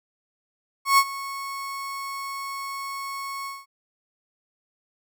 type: tone with ADSR envelope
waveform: 35% pulse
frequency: 1101 Hz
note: C#6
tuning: 12 cents flat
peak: -11 dBFS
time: 0.85-3.66 s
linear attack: 130 ms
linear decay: 57 ms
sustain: -18 dB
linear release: 200 ms
effects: none